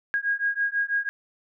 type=beating tone pair; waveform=sine; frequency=1633 / 1639.1 Hz; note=G#6 / G#6; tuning=-30 / -23 cents; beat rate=6.1 Hz; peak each=-26 dBFS; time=0.14-1.09 s; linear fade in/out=0 ms; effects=none